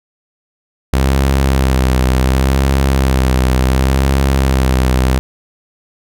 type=tone with vibrato; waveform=sawtooth; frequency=65.8 Hz; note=C2; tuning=10 cents sharp; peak=-6 dBFS; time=0.93-5.19 s; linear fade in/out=0 ms; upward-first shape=sine; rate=0.69 Hz; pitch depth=49 cents each way; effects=none